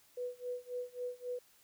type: tone with tremolo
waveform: sine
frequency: 493.7 Hz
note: B4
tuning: 1 cent flat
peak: -35 dBFS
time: 0.17-1.39 s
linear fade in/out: 5 ms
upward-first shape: sine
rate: 3.7 Hz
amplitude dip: 95%
effects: white hiss -66 dBFS RMS until 1.63 s